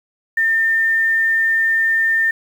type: tone with quantisation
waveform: sine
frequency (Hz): 1805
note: A6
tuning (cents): +44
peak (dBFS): -13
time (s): 0.37-2.31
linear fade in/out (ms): 5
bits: 7
effects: none